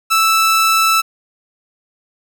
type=tone; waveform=sawtooth; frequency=1318.5 Hz; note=E6; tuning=in tune; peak=-7 dBFS; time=0.1-1.02 s; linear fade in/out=20 ms; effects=none